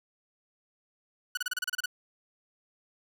sawtooth tone bursts, 1477 Hz, F#6, 3 cents flat, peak -25 dBFS, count 10, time 1.35-1.859 s, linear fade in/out 5 ms, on 23 ms, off 31 ms, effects none

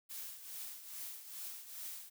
blue noise with tremolo, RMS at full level -44 dBFS, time 0.09-2.1 s, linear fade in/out 20 ms, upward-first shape triangle, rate 2.4 Hz, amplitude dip 70%, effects none

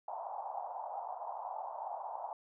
pink band-pass noise, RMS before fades -42 dBFS, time 0.08-2.33 s, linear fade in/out 2 ms, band 700 to 920 Hz, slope 48 dB/octave, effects none

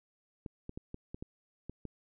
clicks, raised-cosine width 3 ms, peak -28 dBFS, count 8, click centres 0.462 / 0.694 / 0.775 / 0.944 / 1.145 / 1.225 / 1.696 / 1.853 s, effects none

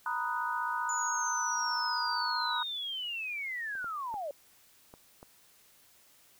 sine chord, B major seventh, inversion third, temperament equal, 932.3 / 987.8 / 1244.5 / 1480 Hz, A#5 / B5 / D#6 / F#6, 0 / 0 / 0 / 0 cents, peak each -36 dBFS, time 0.06-2.63 s, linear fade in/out 2 ms
sine linear sweep, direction down, 7010 to 546 Hz, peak -34 dBFS, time 0.89-4.31 s, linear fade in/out 2 ms
clicks, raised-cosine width 1 ms, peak -41 / -34 / -32 / -35 / -34 dBFS, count 5, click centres 3.753 / 3.844 / 4.141 / 4.939 / 5.229 s
effects white hiss -62 dBFS RMS until 6.39 s

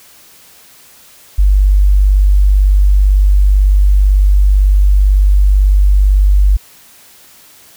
sine tone, 49 Hz, G1, in tune, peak -5 dBFS, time 1.38-6.57 s, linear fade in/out 10 ms, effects white hiss -42 dBFS RMS until 7.76 s

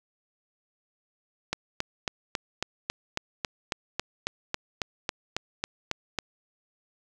click train, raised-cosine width 0.2 ms, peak -10 dBFS, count 18, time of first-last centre 1.53-6.188 s, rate 3.65 Hz, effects none

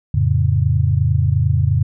sine chord, F augmented, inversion none, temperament equal, 87.31 / 110 / 138.59 Hz, F2 / A2 / C#3, 0 / 0 / 0 cents, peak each -17 dBFS, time 0.14-1.83 s, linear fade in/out 5 ms, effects none

